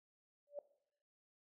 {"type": "tone with exponential growth", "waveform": "sine", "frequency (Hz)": 579, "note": "D5", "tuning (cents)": -25, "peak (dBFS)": -38, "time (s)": [0.47, 0.59], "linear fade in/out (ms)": 2, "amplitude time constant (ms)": 24, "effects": ["noise-tail reverb RT60 0.7 s tail -17 dB re dry"]}